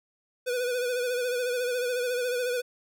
square tone with vibrato, 493.9 Hz, B4, in tune, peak -27 dBFS, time 0.46-2.62 s, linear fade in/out 20 ms, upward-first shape sine, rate 14 Hz, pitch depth 48 cents each way, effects none

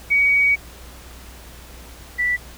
sine tone pair in turn, 2257 / 1967 Hz, C#7 / B6, +31 / -7 cents, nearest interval major second, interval 238 cents, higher first, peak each -13 / -17 dBFS, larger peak first, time 0.1-0.56 / 2.18-2.37 s, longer first, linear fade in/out 20 ms, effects added 60 Hz sine -41 dBFS peak until 2.57 s + pink hiss -43 dBFS RMS until 2.57 s

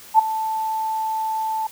sine tone with ADSR envelope, 880 Hz, A5, in tune, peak -6 dBFS, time 0.14-1.67 s, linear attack 49 ms, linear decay 9 ms, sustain -15 dB, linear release 4 ms, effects white hiss -43 dBFS RMS until 1.71 s

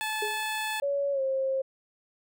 15% pulse tone, 867 Hz, A5, 26 cents flat, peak -23 dBFS, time 0.01-0.8 s, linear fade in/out 0 ms
sine tone with exponential decay, 420 Hz, G#4, 19 cents sharp, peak -27 dBFS, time 0.22-0.48 s, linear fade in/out 5 ms, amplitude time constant 56 ms
sine tone with pitch glide, 563 to 533.2 Hz, C#5 to C5, +27 to +33 cents, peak -25 dBFS, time 0.82-1.62 s, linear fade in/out 10 ms, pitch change -94 cents, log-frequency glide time 1.12-1.21 s
effects none

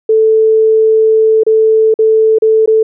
sine tone with dropouts, 440 Hz, A4, in tune, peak -5 dBFS, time 0.09-2.83 s, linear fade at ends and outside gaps 5 ms, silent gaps 1.435-1.465 / 1.941-1.989 / 2.386-2.421 / 2.66-2.675 s, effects none

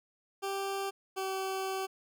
20% pulse tone pair in turn, 392 / 382.6 Hz, G4 / G4, 0 / -42 cents, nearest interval unison, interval 42 cents, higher first, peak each -28 dBFS, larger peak neither, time 0.42-0.91 / 1.16-1.87 s, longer second, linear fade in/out 20 ms, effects none

